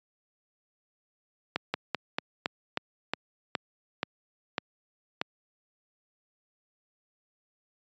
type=slowing click train; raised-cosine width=0.3 ms; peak=-11 dBFS; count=11; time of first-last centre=1.56-5.215 s; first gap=180 ms; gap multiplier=1.15; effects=high-pass 150 Hz 12 dB/octave + resampled to 16000 Hz